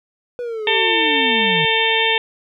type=linear sweep; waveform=triangle; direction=down; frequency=493.9 to 148.9 Hz; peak=-21 dBFS; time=0.39-1.65 s; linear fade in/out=0 ms
type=harmonic tone; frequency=448.8 Hz; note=A4; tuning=34 cents sharp; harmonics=1 / 2 / 4 / 5 / 6 / 7 / 8; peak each=-22 / -22 / -22 / -22 / -22 / -22 / -22 dBFS; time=0.67-2.18 s; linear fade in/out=2 ms
effects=none